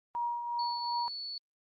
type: tone with tremolo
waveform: sine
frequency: 951 Hz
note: A#5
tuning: 34 cents sharp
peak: -29 dBFS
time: 0.15-1.08 s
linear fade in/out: 0 ms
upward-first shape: triangle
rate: 2.7 Hz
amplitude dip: 55%
type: tone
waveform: sine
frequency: 4435 Hz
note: C#8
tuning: in tune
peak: -37 dBFS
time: 0.59-1.38 s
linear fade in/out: 2 ms
effects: Opus 32 kbps